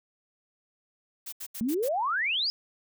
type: noise bursts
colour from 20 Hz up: blue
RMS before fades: -38 dBFS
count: 5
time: 1.26-1.889 s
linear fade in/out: 10 ms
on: 65 ms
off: 76 ms
type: exponential sweep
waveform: sine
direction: up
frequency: 212.7 to 5150 Hz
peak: -25 dBFS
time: 1.61-2.5 s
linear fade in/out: 0 ms
effects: none